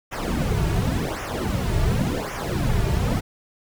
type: noise with flanger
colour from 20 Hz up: brown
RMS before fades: -23 dBFS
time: 0.11-3.21 s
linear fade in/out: 20 ms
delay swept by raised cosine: 0.23 to 3.93 ms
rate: 0.9 Hz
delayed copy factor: -0.85
effects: none